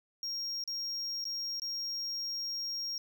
triangle tone with dropouts, 5580 Hz, F8, 2 cents flat, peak -33 dBFS, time 0.23-2.98 s, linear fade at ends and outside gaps 1 ms, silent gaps 0.639-0.676 / 1.242-1.253 / 1.598-1.619 s, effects none

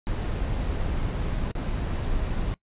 brown noise with dropouts, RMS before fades -27 dBFS, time 0.07-2.54 s, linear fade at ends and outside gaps 0 ms, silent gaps 1.515-1.552 s, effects noise-tail reverb RT60 0.1 s tail -21 dB re dry + resampled to 8000 Hz

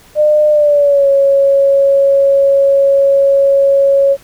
sine tone with pitch glide, 603 to 553 Hz, D5 to C#5, +46 to -4 cents, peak -6 dBFS, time 0.15-4.17 s, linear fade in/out 50 ms, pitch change -150 cents, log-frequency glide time 0.5-1.08 s, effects pink hiss -43 dBFS RMS until 4.23 s

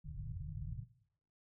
white low-pass noise, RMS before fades -44 dBFS, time 0.04-0.85 s, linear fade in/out 20 ms, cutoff 160 Hz, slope 96 dB/octave, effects noise-tail reverb RT60 0.7 s tail -17 dB re dry

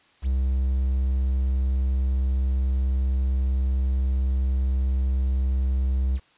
triangle tone with quantisation, 65.4 Hz, C2, in tune, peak -18 dBFS, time 0.22-6.2 s, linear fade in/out 50 ms, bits 8, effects white hiss -59 dBFS RMS until 6.37 s + resampled to 8000 Hz

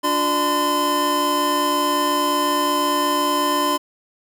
square tone cluster, 292.3 / 357.8 / 597 / 1025 Hz, D4 / F4 / D5 / C6, -8 / +42 / +28 / -36 cents, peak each -25 / -29 / -27 / -20 dBFS, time 0.03-3.78 s, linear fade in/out 20 ms, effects none

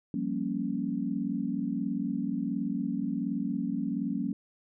sine chord, G half-diminished seventh, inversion third, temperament equal, 174.61 / 196 / 233.1 / 277.2 Hz, F3 / G3 / Bb3 / Db4, 0 / 0 / 0 / 0 cents, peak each -37 / -34 / -33 / -33 dBFS, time 0.14-4.33 s, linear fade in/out 2 ms, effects none

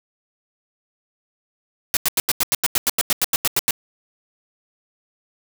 white noise bursts, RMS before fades -18 dBFS, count 16, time 1.94-3.708 s, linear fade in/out 0 ms, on 28 ms, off 88 ms, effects none

